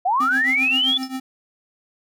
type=linear sweep; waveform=sine; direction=up; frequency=686 to 3500 Hz; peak=-16 dBFS; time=0.05-0.98 s; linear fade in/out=10 ms
type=tone with tremolo; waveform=square; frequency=261.6 Hz; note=C4; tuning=in tune; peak=-24 dBFS; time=0.2-1.2 s; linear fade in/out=5 ms; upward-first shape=triangle; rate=7.6 Hz; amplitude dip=90%
type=tone with exponential decay; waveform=sine; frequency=5260 Hz; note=E8; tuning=5 cents flat; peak=-25 dBFS; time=1.03-1.12 s; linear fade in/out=0 ms; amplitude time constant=19 ms
effects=none